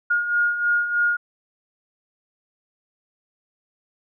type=beating tone pair; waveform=sine; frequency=1425 / 1428.2 Hz; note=F6 / F6; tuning=+34 / +38 cents; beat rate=3.2 Hz; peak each=-26 / -19 dBFS; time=0.1-1.17 s; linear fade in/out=10 ms; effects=none